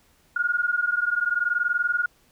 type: tone pair together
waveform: sine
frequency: 1421 / 1441.7 Hz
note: F6 / F#6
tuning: +30 / -45 cents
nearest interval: unison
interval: 25 cents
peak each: -24 dBFS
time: 0.36-2.06 s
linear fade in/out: 5 ms
effects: pink hiss -61 dBFS RMS until 2.31 s